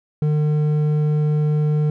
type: tone with hard clipping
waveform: sine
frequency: 150.8 Hz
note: D3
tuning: 46 cents sharp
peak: -17 dBFS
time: 0.22-1.9 s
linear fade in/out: 2 ms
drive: 6 dB
effects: none